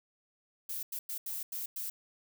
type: noise bursts at uneven times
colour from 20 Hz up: violet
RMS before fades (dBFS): -38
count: 6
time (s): 0.69-0.83 / 0.92-0.99 / 1.09-1.18 / 1.26-1.43 / 1.52-1.66 / 1.76-1.9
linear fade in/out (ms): 5
effects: none